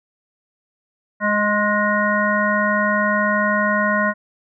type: harmonic tone with a mistuned harmonic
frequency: 207.7 Hz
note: G#3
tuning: in tune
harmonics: 1 / 3 / 5 / 7 / 9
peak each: -22 / -22 / -22 / -22 / -22 dBFS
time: 1.2-4.14 s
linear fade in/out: 50 ms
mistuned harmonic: 5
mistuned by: +28 cents
effects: none